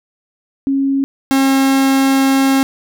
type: tone pair in turn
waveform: sine / 45% pulse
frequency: 273.5 / 269.7 Hz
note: C#4 / C#4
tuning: -23 / -47 cents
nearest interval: unison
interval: 24 cents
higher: first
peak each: -12 / -10 dBFS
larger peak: second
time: 0.67-1.04 / 1.31-2.63 s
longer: second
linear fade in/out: 0 ms
effects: none